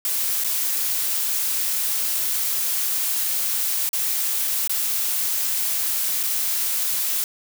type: noise with dropouts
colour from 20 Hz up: blue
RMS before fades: -23 dBFS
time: 0.05-7.24 s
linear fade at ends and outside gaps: 1 ms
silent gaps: 0.438-0.445 / 3.891-3.931 / 4.675-4.695 / 6.23-6.235 s
effects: none